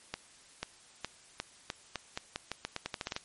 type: accelerating click train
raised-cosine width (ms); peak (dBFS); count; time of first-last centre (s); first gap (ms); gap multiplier
0.2; -17; 17; 0.14-3.164; 490; 0.85
effects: white hiss -58 dBFS RMS until 3.24 s + MP3 48 kbps